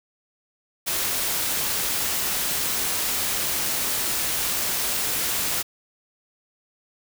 white noise, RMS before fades -25 dBFS, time 0.86-5.63 s, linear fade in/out 20 ms, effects none

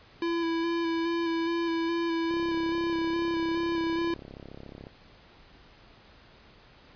square tone with vibrato, 334.1 Hz, E4, 23 cents sharp, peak -27 dBFS, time 0.22-4.14 s, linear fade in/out 2 ms, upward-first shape square, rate 2.4 Hz, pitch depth 16 cents each way
click train, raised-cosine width 2 ms, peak -30 dBFS, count 88, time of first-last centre 2.31-4.869 s, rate 34 Hz
effects pink hiss -55 dBFS RMS until 6.95 s + resampled to 11025 Hz

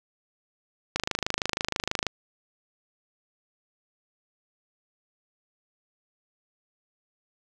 click train, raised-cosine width 0.2 ms, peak -8 dBFS, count 30, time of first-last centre 0.96-2.067 s, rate 26.2 Hz, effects none

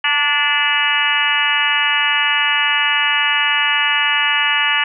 harmonic tone with a mistuned harmonic, 290.9 Hz, D4, 16 cents flat, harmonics 3 / 4 / 5 / 6 / 7 / 8 / 9 / 10, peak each -24 / -24 / -25 / -19 / -22 / -23 / -22 / -19 dBFS, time 0.04-4.84 s, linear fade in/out 5 ms, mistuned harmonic 3, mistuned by +25 cents, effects none

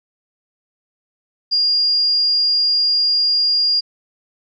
sine tone, 4825 Hz, D8, 46 cents sharp, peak -13 dBFS, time 1.51-3.81 s, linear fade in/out 20 ms, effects none

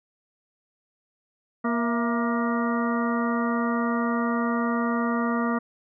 harmonic tone with a mistuned harmonic, 235.9 Hz, A#3, 21 cents sharp, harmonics 1 / 2 / 3 / 4 / 5 / 6 / 8, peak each -24 / -32 / -33 / -35 / -30 / -35 / -37 dBFS, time 1.64-5.59 s, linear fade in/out 10 ms, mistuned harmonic 3, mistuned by -89 cents, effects none

